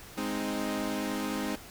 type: chord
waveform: sawtooth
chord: Ab major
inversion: none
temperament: equal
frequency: 207.7 / 261.6 / 311.1 Hz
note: Ab3 / C4 / Eb4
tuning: 0 / 0 / 0 cents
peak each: -31 dBFS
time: 0.17-1.56 s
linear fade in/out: 10 ms
effects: pink hiss -48 dBFS RMS until 1.7 s